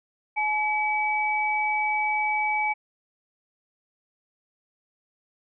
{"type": "tone pair together", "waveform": "sine", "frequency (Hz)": [851, 2286], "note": ["G#5", "D7"], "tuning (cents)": [42, -47], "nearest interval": "octave + perfect fourth", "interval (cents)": 1711, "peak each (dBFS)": -25, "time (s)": [0.36, 2.74], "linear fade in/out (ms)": 20, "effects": []}